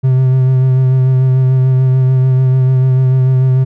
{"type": "tone with vibrato", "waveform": "triangle", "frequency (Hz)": 130, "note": "C3", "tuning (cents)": -11, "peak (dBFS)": -5, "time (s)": [0.03, 3.65], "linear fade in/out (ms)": 20, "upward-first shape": "sine", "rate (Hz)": 6.8, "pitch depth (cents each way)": 21, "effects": []}